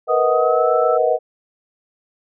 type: chord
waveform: sine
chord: B major seventh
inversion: third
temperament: equal with one note detuned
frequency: 466.2 / 493.9 / 632.8 / 740 Hz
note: A#4 / B4 / D#5 / F#5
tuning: 0 / 0 / +29 / 0 cents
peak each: -21 / -18 / -18 / -21 dBFS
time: 0.07-1.19 s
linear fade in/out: 50 ms
type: tone with pitch glide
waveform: sine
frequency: 1244.5 to 1317.7 Hz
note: D#6 to E6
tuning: 0 to -1 cents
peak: -21 dBFS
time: 0.08-0.98 s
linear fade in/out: 20 ms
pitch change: +99 cents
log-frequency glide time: 0.27-0.72 s
effects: none